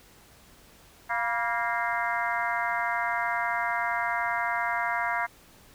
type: harmonic tone with a mistuned harmonic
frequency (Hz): 232.6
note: A#3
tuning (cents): -4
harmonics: 3 / 4 / 5 / 6 / 7 / 8 / 9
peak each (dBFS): -32 / -31 / -35 / -34 / -33 / -37 / -34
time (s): 1.09-5.27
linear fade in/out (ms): 20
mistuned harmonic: 4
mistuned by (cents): +62
effects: pink hiss -55 dBFS RMS until 5.74 s